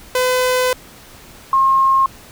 sawtooth / sine tone pair in turn, 506 / 1072.2 Hz, B4 / C6, +42 / +42 cents, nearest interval octave + minor second, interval 1300 cents, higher second, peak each -10 dBFS, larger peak neither, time 0.15-0.73 / 1.53-2.06 s, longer first, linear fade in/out 2 ms, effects pink hiss -41 dBFS RMS until 2.31 s

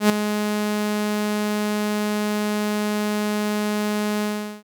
sawtooth tone with ADSR envelope, 209.8 Hz, G#3, 18 cents sharp, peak -7 dBFS, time 0-4.63 s, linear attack 98 ms, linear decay 5 ms, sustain -10 dB, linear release 400 ms, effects none

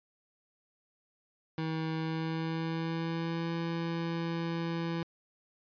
25% pulse tone with pitch glide, 160 to 167.08 Hz, D#3 to E3, +49 to +24 cents, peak -28 dBFS, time 1.58-5.03 s, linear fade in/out 2 ms, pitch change +75 cents, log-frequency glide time 1.95-3.52 s, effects resampled to 11025 Hz

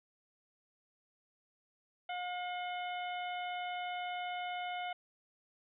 harmonic tone with a mistuned harmonic, 717 Hz, F5, 45 cents sharp, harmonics 1 / 2 / 3 / 4 / 5, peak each -38 / -47 / -45 / -48 / -54 dBFS, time 2.09-4.93 s, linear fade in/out 5 ms, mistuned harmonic 4, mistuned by +77 cents, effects none

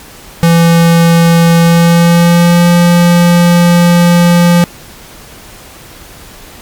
square tone with pitch glide, 168 to 173.42 Hz, E3 to F3, +33 to -12 cents, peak -4 dBFS, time 0.43-4.64 s, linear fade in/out 0 ms, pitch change +55 cents, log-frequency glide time 1.59-2.68 s, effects pink hiss -33 dBFS RMS until 6.61 s + MP3 96 kbps

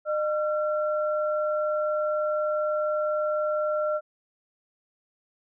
sine tone pair together, 607.9 / 1362 Hz, D#5 / F6, -40 / -44 cents, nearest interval octave + major second, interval 1396 cents, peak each -24 / -31 dBFS, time 0.05-4.01 s, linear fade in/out 50 ms, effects none

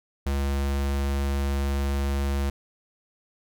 square tone, 69.5 Hz, C#2, 5 cents sharp, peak -24 dBFS, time 0.26-2.5 s, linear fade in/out 5 ms, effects none

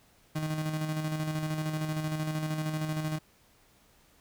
35% pulse tone with tremolo, 155.4 Hz, D#3, 2 cents flat, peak -27 dBFS, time 0.35-3.19 s, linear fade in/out 10 ms, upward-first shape square, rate 13 Hz, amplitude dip 40%, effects pink hiss -63 dBFS RMS until 4.2 s

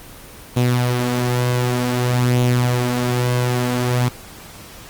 sawtooth tone with flanger, 123.47 Hz, B2, in tune, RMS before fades -18 dBFS, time 0.56-4.09 s, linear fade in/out 10 ms, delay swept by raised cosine 0.3 to 6.2 ms, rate 0.54 Hz, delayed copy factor +0.5, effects pink hiss -39 dBFS RMS until 4.89 s + Opus 24 kbps

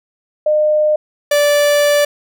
sine / 45% pulse tone pair in turn, 608 / 583.1 Hz, D#5 / D5, -40 / -13 cents, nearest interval minor second, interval 73 cents, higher first, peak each -10 dBFS, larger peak neither, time 0.46-0.96 / 1.31-2.05 s, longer second, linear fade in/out 5 ms, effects none

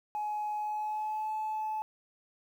sine tone with pitch glide, 843 to 864.7 Hz, G#5 to A5, +26 to -30 cents, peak -30 dBFS, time 0.15-1.82 s, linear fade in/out 0 ms, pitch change +44 cents, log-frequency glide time 0.57-1.3 s, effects tanh soft clip ceiling -28 dBFS + 10-bit

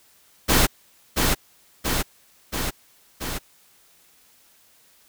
pink noise with echo, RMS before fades -17 dBFS, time 0.48-0.67 s, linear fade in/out 20 ms, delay 680 ms, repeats 4, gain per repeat -3 dB, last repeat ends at 3.39 s, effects white hiss -57 dBFS RMS until 5.08 s

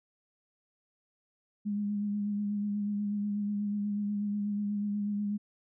sine tone with vibrato, 205.5 Hz, G#3, 18 cents flat, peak -29 dBFS, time 1.65-5.38 s, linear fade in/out 20 ms, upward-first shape sine, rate 8.2 Hz, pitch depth 24 cents each way, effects none

